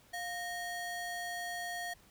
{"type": "ring-modulated tone", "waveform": "square", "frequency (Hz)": 1279, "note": "D#6", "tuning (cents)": 47, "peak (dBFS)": -35, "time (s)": [0.13, 1.94], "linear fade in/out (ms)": 10, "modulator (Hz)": 575, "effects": ["pink hiss -63 dBFS RMS until 2.1 s"]}